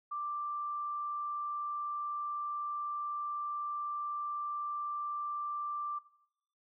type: tone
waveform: sine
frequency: 1178 Hz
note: D6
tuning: 5 cents sharp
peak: -35 dBFS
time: 0.11-5.99 s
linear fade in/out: 10 ms
effects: noise-tail reverb RT60 0.7 s tail -17 dB re dry